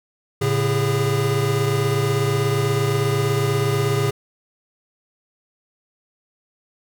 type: tone cluster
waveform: square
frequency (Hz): 112.8 / 141.1 / 406.8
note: A2 / C#3 / G#4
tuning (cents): +44 / +31 / -36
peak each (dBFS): -23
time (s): 0.41-4.11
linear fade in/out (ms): 10
effects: none